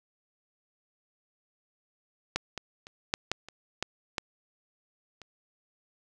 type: clicks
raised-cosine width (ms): 0.2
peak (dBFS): -10 / -18 / -28 / -8 / -10 / -27 / -12 / -12 / -29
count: 9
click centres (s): 2.36 / 2.577 / 2.869 / 3.139 / 3.316 / 3.486 / 3.826 / 4.182 / 5.217
effects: none